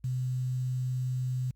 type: tone with quantisation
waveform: sine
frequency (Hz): 127.2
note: C3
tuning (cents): -48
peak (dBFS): -28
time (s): 0.04-1.51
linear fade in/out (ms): 5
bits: 9
effects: added 52 Hz sine -60 dBFS peak until 1.55 s + Opus 48 kbps